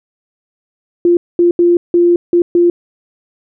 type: tone bursts at uneven times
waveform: sine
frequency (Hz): 347.3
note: F4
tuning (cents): -10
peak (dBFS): -6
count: 6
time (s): 1.05-1.17 / 1.39-1.51 / 1.59-1.77 / 1.94-2.16 / 2.33-2.42 / 2.55-2.7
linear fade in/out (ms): 2
effects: none